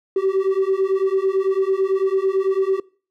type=beating tone pair; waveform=triangle; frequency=380 / 389 Hz; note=F#4 / G4; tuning=+46 / -13 cents; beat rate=9 Hz; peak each=-16 dBFS; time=0.16-2.8 s; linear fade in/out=5 ms; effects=noise-tail reverb RT60 0.4 s tail -24 dB re dry + tanh soft clip ceiling -12 dBFS